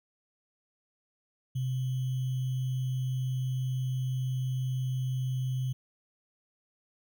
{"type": "tone with sample-and-hold", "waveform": "sine", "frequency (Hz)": 129, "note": "C3", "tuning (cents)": -24, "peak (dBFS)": -28, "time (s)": [1.55, 5.73], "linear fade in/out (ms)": 10, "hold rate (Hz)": 3150, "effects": []}